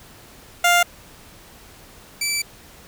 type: tone pair in turn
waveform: 15% pulse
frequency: 700 / 2322 Hz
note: F5 / D7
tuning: +4 / -20 cents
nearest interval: octave + major sixth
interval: 2076 cents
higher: second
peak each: -7 / -14 dBFS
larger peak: first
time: 0.64-0.83 / 2.21-2.42 s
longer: second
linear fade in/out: 5 ms
effects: pink hiss -46 dBFS RMS until 2.87 s